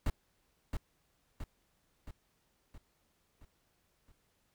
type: noise with echo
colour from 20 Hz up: brown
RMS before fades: -30 dBFS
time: 0.06-0.1 s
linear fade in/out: 2 ms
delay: 670 ms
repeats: 6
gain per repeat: -5 dB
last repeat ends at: 4.12 s
effects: pink hiss -75 dBFS RMS until 4.54 s